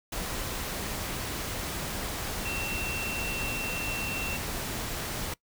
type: tone in noise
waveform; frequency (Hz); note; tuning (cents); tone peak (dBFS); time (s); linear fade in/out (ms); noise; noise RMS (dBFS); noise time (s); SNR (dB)
sine; 2700; E7; +41; -34; 2.45-4.37; 5; pink; -34; 0.12-5.34; -3
effects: noise-tail reverb RT60 0.1 s tail -22 dB re dry